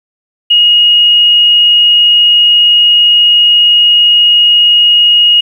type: tone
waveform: sine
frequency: 2877 Hz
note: F#7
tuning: 49 cents flat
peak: -3 dBFS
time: 0.5-5.41 s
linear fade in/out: 10 ms
effects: 7-bit